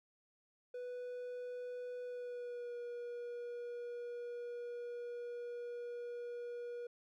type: tone with pitch glide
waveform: triangle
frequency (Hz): 493.9 to 480.4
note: B4 to B4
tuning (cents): 0 to -48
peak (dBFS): -40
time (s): 0.74-6.87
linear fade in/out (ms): 5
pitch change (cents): -48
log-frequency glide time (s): 2.04-2.76
effects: none